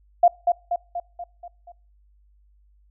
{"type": "tone with echo", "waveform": "sine", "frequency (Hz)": 698.5, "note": "F5", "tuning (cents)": 0, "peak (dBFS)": -10, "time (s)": [0.23, 0.28], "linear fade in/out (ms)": 5, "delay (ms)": 240, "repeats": 6, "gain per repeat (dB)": -5, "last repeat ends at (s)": 1.72, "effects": ["noise-tail reverb RT60 0.4 s tail -24 dB re dry", "added 50 Hz sine -55 dBFS peak until 2.9 s"]}